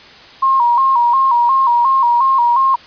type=tone with vibrato; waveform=sine; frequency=1009 Hz; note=B5; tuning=37 cents sharp; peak=-9 dBFS; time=0.42-2.76 s; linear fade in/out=10 ms; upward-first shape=square; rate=2.8 Hz; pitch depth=100 cents each way; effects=white hiss -39 dBFS RMS until 2.86 s + resampled to 11025 Hz